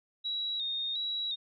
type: tone with vibrato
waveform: sine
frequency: 3785 Hz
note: A#7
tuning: 26 cents sharp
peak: -31 dBFS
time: 0.24-1.36 s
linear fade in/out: 20 ms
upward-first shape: square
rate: 1.4 Hz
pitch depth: 46 cents each way
effects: none